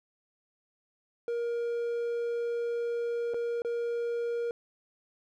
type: tone with dropouts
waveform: triangle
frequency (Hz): 471.3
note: A#4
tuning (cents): +19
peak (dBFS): -27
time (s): 1.28-4.51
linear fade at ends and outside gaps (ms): 1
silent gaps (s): 3.337-3.343 / 3.62-3.648
effects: none